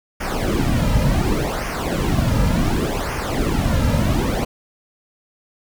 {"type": "noise with flanger", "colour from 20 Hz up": "brown", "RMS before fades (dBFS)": -19, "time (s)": [0.2, 4.45], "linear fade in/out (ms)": 10, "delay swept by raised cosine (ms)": [0.25, 2.75], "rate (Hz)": 0.68, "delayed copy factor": -0.75, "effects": []}